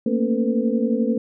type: tone cluster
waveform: sine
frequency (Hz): 224.5 / 236 / 276.3 / 450.9 / 504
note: A3 / A#3 / C#4 / A4 / B4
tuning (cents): +35 / +22 / -6 / +42 / +35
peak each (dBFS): -22 / -22 / -27 / -27 / -27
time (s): 0.06-1.18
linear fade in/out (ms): 5
effects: none